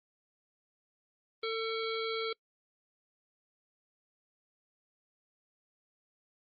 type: harmonic tone with a mistuned harmonic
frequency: 448.1 Hz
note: A4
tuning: 32 cents sharp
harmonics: 1 / 3 / 5 / 7 / 9 / 10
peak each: -34 / -40 / -41 / -43 / -43 / -48 dBFS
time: 1.43-2.33 s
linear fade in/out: 5 ms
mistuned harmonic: 7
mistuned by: +72 cents
effects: noise-tail reverb RT60 0.1 s tail -26 dB re dry + Opus 24 kbps